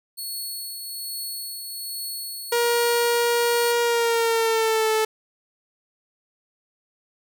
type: tone with tremolo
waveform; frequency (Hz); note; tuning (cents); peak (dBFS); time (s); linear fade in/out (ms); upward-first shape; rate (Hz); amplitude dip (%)
15% pulse; 4379; C#8; -22; -22; 0.17-3.73; 20; triangle; 1.2; 40
type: tone with pitch glide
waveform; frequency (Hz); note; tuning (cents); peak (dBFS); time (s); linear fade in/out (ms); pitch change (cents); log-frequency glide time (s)
sawtooth; 473.9 to 437.1; A#4 to A4; +28 to -11; -15; 2.52-5.05; 5; -139; 3.82-4.92
effects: none